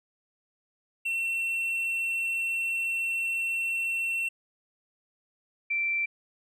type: tone pair in turn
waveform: triangle / sine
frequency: 2707 / 2345 Hz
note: E7 / D7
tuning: +45 / -3 cents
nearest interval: major second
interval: 248 cents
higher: first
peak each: -25 dBFS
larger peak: neither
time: 1.05-4.29 / 5.7-6.06 s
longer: first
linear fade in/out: 10 ms
effects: none